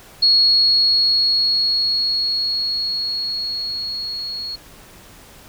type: tone with level ramp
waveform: sine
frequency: 4326 Hz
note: C#8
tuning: 43 cents flat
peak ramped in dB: -10 to -25 dBFS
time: 0.22-4.56 s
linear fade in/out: 10 ms
effects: pink hiss -44 dBFS RMS until 5.48 s